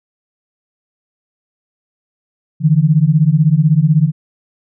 sine beating tone pair, 146.83 / 162.83 Hz, D3 / E3, 0 / -21 cents, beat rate 16 Hz, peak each -11 dBFS, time 2.6-4.12 s, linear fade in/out 50 ms, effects none

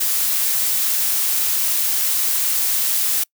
blue noise, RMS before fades -19 dBFS, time 0-3.24 s, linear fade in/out 10 ms, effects noise-tail reverb RT60 0.1 s tail -26 dB re dry

